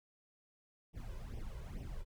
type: noise with flanger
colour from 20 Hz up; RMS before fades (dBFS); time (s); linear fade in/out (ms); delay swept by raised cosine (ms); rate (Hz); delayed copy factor
brown; -44; 0.93-2.05; 50; 0.34 to 2.04; 2.3; +0.85
effects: none